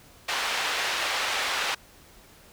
white band-pass noise, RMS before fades -28 dBFS, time 0.28-1.75 s, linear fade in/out 10 ms, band 610 to 3200 Hz, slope 12 dB/octave, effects pink hiss -53 dBFS RMS until 2.52 s

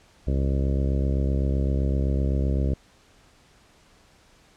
harmonic tone, 67.8 Hz, C#2, 38 cents flat, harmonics 1 / 2 / 3 / 4 / 5 / 6 / 7 / 8 / 9, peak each -22 / -28 / -32 / -34 / -36 / -38 / -39 / -40 / -41 dBFS, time 0.27-2.74 s, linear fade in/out 5 ms, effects pink hiss -57 dBFS RMS until 4.56 s + low-pass 8000 Hz 12 dB/octave

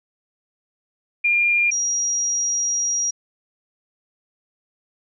sine tone pair in turn, 2404 / 5718 Hz, D7 / F8, +40 / +40 cents, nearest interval octave + minor third, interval 1500 cents, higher second, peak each -15 / -19 dBFS, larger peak first, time 1.24-1.71 / 1.71-3.11 s, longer second, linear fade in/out 10 ms, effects none

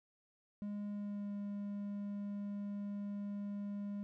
triangle tone with pitch glide, 205.5 to 203 Hz, G#3 to G#3, -18 to -39 cents, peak -37 dBFS, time 0.62-4.03 s, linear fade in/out 0 ms, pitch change -21 cents, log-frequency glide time 0.89-1.33 s, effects none

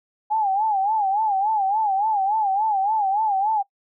sine tone with vibrato, 823 Hz, G#5, 16 cents flat, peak -18 dBFS, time 0.3-3.63 s, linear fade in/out 20 ms, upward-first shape sine, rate 3.5 Hz, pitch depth 130 cents each way, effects noise-tail reverb RT60 0.1 s tail -22 dB re dry

